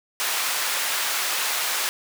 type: high-pass noise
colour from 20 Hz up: pink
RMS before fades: -25 dBFS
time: 0.2-1.89 s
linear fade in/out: 0 ms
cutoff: 1100 Hz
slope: 12 dB/octave
effects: none